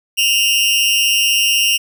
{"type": "tone with amplitude modulation", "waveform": "sawtooth", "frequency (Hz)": 2800, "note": "F7", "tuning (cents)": 4, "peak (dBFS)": -5, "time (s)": [0.17, 1.78], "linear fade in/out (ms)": 20, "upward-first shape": "sine", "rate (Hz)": 216, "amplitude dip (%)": 80, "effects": []}